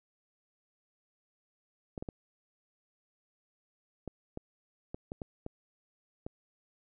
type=clicks; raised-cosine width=2 ms; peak=-25 dBFS; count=10; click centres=1.978 / 2.025 / 2.088 / 4.077 / 4.374 / 4.945 / 5.119 / 5.218 / 5.464 / 6.265 s; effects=none